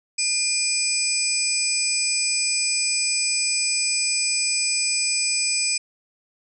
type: tone cluster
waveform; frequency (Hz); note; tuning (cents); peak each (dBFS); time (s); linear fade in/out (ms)
sine; 2425 / 4897 / 5210 / 6190 / 7930; D#7 / D#8 / E8 / G8 / B8; -45 / -28 / -21 / -23 / +6; -26 / -28 / -29 / -32 / -23; 0.18-5.78; 10
effects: none

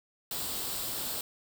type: noise with comb filter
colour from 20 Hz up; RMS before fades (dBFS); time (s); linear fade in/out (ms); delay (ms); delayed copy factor
white; -35; 0.31-1.21; 2; 0.24; +0.5
effects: none

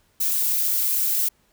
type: noise with flanger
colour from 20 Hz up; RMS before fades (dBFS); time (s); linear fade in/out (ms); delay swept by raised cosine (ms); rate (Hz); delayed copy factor
violet; -22; 0.2-1.29; 10; 0.55 to 5.35; 2.7; -0.5
effects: pink hiss -63 dBFS RMS until 1.52 s

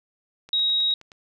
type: click train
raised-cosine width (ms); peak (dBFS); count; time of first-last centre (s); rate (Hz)
0.2; -28; 7; 0.49-1.118; 9.55
type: tone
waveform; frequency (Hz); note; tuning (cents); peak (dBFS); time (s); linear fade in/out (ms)
sine; 3800; A#7; +33; -19; 0.53-0.94; 2
effects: none

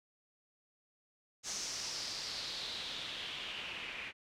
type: noise with low-pass filter sweep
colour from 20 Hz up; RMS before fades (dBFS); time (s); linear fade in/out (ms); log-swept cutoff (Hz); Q
white; -42; 1.43-4.13; 50; 6300 to 2400; 3.9
effects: none

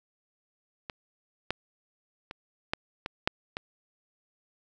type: clicks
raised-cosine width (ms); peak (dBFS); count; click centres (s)
0.3; -20 / -12 / -23 / -11 / -17 / -7 / -17; 7; 0.898 / 1.506 / 2.311 / 2.735 / 3.061 / 3.275 / 3.569
effects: none

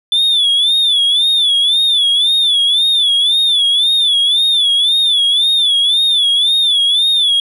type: tone with vibrato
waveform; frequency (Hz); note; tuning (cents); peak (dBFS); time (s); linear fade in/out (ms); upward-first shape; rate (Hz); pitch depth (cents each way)
sine; 3491; A7; -14; -7; 0.12-7.4; 2; sine; 1.9; 110
effects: tanh soft clip ceiling -8 dBFS

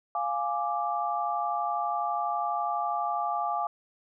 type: chord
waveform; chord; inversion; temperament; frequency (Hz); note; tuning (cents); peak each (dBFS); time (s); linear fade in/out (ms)
sine; D diminished; first; equal; 698.5 / 830.6 / 1174.7; F5 / Ab5 / D6; 0 / 0 / 0; -31; 0.15-3.67; 2
effects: none

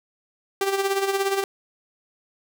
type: tone with tremolo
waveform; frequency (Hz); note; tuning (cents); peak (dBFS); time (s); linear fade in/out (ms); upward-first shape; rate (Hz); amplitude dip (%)
sawtooth; 392; G4; 0; -15; 0.61-1.44; 2; sine; 17; 60
effects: none

